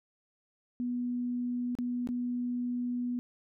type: tone with dropouts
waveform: sine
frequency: 244.8 Hz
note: B3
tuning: 15 cents flat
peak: -30 dBFS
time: 0.8-3.19 s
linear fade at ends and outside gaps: 0 ms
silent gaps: 1.752-1.787 / 2.073-2.089 s
effects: none

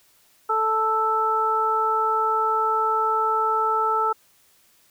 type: harmonic tone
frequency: 440 Hz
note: A4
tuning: in tune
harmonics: 1 / 2 / 3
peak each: -27 / -24 / -21 dBFS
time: 0.49-4.13 s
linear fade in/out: 10 ms
effects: white hiss -59 dBFS RMS until 4.9 s

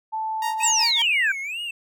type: tone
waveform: sine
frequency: 878 Hz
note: A5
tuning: 4 cents flat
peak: -24 dBFS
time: 0.12-0.85 s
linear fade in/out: 20 ms
type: tone with tremolo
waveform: sawtooth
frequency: 932.3 Hz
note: A#5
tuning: in tune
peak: -21 dBFS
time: 0.42-1.02 s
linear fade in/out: 2 ms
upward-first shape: sine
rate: 5.3 Hz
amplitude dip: 95%
type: tone with vibrato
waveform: triangle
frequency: 2489 Hz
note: D#7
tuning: in tune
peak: -26 dBFS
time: 0.6-1.71 s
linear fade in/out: 5 ms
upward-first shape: sine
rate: 2.2 Hz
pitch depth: 250 cents each way
type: exponential sweep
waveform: sine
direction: down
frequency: 8040 to 1514 Hz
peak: -18 dBFS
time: 0.63-1.32 s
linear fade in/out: 5 ms
effects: none

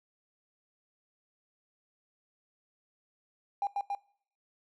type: tone with echo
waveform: triangle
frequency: 804 Hz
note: G5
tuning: 44 cents sharp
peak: -24 dBFS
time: 3.62-3.67 s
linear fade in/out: 2 ms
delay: 140 ms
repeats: 2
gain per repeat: -2 dB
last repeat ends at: 3.95 s
effects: noise-tail reverb RT60 0.6 s tail -25 dB re dry + tanh soft clip ceiling -25 dBFS

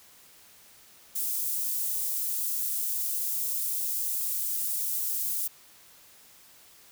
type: high-pass noise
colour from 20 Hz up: white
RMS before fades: -30 dBFS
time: 1.15-5.48 s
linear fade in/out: 10 ms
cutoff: 9800 Hz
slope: 12 dB/octave
effects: white hiss -55 dBFS RMS until 6.91 s

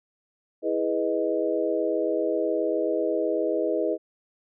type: chord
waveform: sine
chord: E major seventh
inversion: none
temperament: equal with one note detuned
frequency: 327.7 / 415.3 / 493.9 / 622.3 Hz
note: E4 / G#4 / B4 / D#5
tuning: -10 / 0 / 0 / 0 cents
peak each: -28 dBFS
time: 0.62-3.98 s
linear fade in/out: 50 ms
effects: none

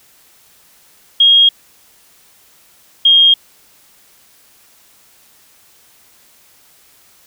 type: tone pair in turn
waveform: sine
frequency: 3260 / 3236 Hz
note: G#7 / G#7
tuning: -33 / -46 cents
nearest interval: unison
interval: 13 cents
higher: first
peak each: -5 dBFS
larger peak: neither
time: 1.2-1.49 / 3.05-3.34 s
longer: neither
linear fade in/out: 5 ms
effects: white hiss -49 dBFS RMS until 7.26 s

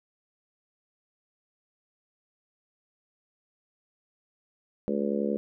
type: harmonic tone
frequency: 71 Hz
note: C#2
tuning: 42 cents sharp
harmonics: 3 / 4 / 5 / 6 / 7 / 8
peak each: -29 / -36 / -33 / -34 / -32 / -37 dBFS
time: 4.88-5.37 s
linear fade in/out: 0 ms
effects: none

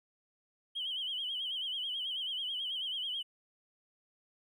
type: tone with vibrato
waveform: triangle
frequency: 3105 Hz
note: G7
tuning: 17 cents flat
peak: -31 dBFS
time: 0.75-3.23 s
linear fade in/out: 20 ms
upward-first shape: sine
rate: 9.2 Hz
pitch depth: 94 cents each way
effects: tanh soft clip ceiling -32 dBFS

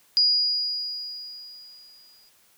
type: tone with exponential decay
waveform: sine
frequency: 4887 Hz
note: D#8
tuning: 32 cents flat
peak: -15 dBFS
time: 0.17-2.29 s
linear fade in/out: 0 ms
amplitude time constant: 460 ms
effects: white hiss -60 dBFS RMS until 2.57 s

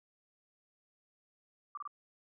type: tone bursts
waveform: sine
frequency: 1174.7 Hz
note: D6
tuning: in tune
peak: -39 dBFS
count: 3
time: 1.75-1.876 s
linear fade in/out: 2 ms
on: 24 ms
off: 27 ms
effects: none

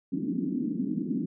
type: band-pass noise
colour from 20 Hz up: white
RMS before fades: -30 dBFS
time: 0.12-1.26 s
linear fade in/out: 10 ms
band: 180 to 300 Hz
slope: 48 dB/octave
effects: none

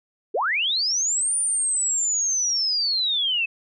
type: linear two-way sweep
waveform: sine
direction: up then down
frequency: 335.9 to 9397 to 2569 Hz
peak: -20 dBFS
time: 0.34-3.46 s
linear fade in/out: 10 ms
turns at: 1.36 s
effects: none

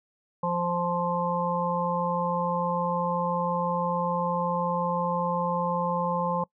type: harmonic tone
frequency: 174.61 Hz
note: F3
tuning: in tune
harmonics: 1 / 3 / 5 / 6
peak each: -30 / -30 / -30 / -30 dBFS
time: 0.43-6.44 s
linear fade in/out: 5 ms
effects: noise-tail reverb RT60 0.1 s tail -23 dB re dry

